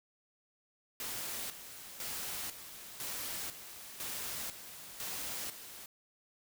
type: noise with tremolo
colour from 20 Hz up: white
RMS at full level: -40 dBFS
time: 1-5.86 s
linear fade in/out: 2 ms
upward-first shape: square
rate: 1 Hz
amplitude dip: 65%
effects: none